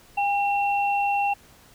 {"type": "tone pair together", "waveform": "sine", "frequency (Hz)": [807.2, 2719], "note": ["G#5", "F7"], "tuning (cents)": [-49, -47], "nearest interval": "octave + major sixth", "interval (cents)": 2102, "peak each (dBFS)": [-21, -28], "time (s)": [0.17, 1.34], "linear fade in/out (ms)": 10, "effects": ["pink hiss -53 dBFS RMS until 1.74 s"]}